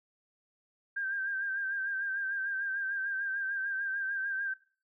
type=tone with vibrato; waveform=sine; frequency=1581 Hz; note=G6; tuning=14 cents sharp; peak=-31 dBFS; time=0.96-4.54 s; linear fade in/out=10 ms; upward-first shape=sine; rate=6.7 Hz; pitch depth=46 cents each way; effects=noise-tail reverb RT60 0.4 s tail -19 dB re dry